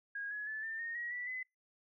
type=tone with pitch steps; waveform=sine; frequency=1638 / 1687.9 / 1739.4 / 1792.5 / 1847.1 / 1903.4 / 1961.5 / 2021 Hz; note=G#6 / G#6 / A6 / A6 / A#6 / A#6 / B6 / B6; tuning=-24 / +28 / -20 / +32 / -16 / +36 / -12 / +39 cents; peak=-38 dBFS; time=0.15-1.43 s; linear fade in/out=5 ms; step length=160 ms; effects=noise-tail reverb RT60 0.2 s tail -25 dB re dry